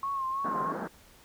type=tone with vibrato; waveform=sine; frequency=1080 Hz; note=C#6; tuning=45 cents flat; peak=-29 dBFS; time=0.03-0.72 s; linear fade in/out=2 ms; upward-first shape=sine; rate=3.1 Hz; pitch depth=52 cents each way
type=band-pass noise; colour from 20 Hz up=pink; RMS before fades=-36 dBFS; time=0.44-0.88 s; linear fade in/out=10 ms; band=160 to 1600 Hz; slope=48 dB/octave
effects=pink hiss -57 dBFS RMS until 1.24 s